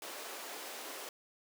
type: high-pass noise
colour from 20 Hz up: pink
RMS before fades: -45 dBFS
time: 0.02-1.09 s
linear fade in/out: 2 ms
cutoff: 350 Hz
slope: 24 dB/octave
effects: none